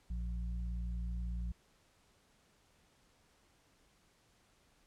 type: harmonic tone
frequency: 58.27 Hz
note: A#1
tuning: in tune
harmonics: 1 / 2 / 3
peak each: -36 / -52 / -47 dBFS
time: 0.1-1.52 s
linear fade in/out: 5 ms
effects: pink hiss -70 dBFS RMS until 4.86 s + low-pass 10000 Hz 12 dB/octave